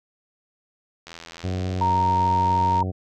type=click train; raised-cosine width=0.2 ms; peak=-21 dBFS; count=146; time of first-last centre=1.07-2.804 s; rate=83.6 Hz
type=harmonic tone; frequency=93 Hz; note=F#2; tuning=9 cents sharp; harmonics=1 / 2 / 3 / 4 / 5 / 6 / 7 / 8; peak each=-25 / -31 / -35 / -37 / -39 / -41 / -42 / -43 dBFS; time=1.43-2.92 s; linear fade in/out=20 ms
type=tone; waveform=sine; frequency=929 Hz; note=A#5; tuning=6 cents flat; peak=-18 dBFS; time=1.81-2.83 s; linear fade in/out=5 ms
effects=none